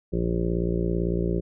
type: harmonic tone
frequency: 57.9 Hz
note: A#1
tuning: 11 cents flat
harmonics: 1 / 2 / 3 / 4 / 5 / 6 / 7 / 8 / 9 / 10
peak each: -28 / -34 / -27 / -40 / -37 / -30 / -30 / -42 / -37 / -42 dBFS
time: 0.12-1.41 s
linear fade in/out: 20 ms
effects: none